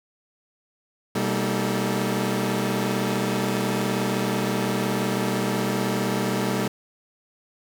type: tone cluster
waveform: sawtooth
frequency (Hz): 124.7 / 194.6 / 230.4 / 316.2 / 434.8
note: B2 / G3 / A#3 / D#4 / A4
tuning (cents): +17 / -12 / -20 / +28 / -21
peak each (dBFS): -26 / -22 / -26 / -27 / -27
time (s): 1.15-6.68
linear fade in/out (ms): 5
effects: none